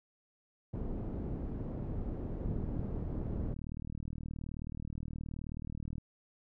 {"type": "low-pass noise", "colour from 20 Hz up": "pink", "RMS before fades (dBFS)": -38, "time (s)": [0.73, 3.54], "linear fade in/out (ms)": 10, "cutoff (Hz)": 360, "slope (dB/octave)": 12}
{"type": "click train", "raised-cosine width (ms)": 5, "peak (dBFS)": -29, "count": 138, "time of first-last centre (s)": [2.46, 5.982], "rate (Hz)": 38.9}
{"effects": []}